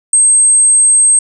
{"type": "tone", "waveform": "sine", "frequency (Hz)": 8380, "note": "C9", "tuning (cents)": 2, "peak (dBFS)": -5, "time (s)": [0.13, 1.19], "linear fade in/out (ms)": 2, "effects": []}